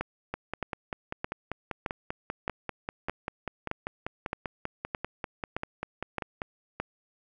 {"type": "two click trains", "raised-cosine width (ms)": 0.5, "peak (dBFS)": [-17, -15], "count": [32, 12], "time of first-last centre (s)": [[0.34, 6.418], [0.01, 6.8]], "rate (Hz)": [5.1, 1.62], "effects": []}